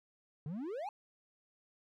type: exponential sweep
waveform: triangle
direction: up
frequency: 138.59 to 880 Hz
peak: -36 dBFS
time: 0.46-0.89 s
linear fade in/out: 2 ms
effects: none